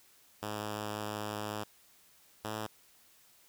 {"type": "tone pair in turn", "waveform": "5% pulse", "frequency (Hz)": [105.5, 108.03], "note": ["G#2", "A2"], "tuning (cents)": [28, -31], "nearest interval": "unison", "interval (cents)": 41, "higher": "second", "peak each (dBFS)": [-25, -25], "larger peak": "neither", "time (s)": [[0.42, 1.64], [2.44, 2.67]], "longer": "first", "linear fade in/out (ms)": 10, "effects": ["white hiss -63 dBFS RMS until 3.48 s"]}